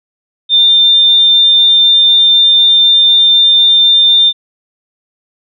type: tone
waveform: sine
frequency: 3598 Hz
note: A7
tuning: 38 cents sharp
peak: -4 dBFS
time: 0.49-4.33 s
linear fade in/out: 50 ms
effects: none